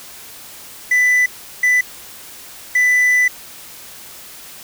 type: tone bursts at uneven times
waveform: triangle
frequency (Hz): 1991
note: B6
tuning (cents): +14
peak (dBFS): -9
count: 3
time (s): 0.91-1.26 / 1.63-1.81 / 2.75-3.28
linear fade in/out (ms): 5
effects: white hiss -37 dBFS RMS until 4.63 s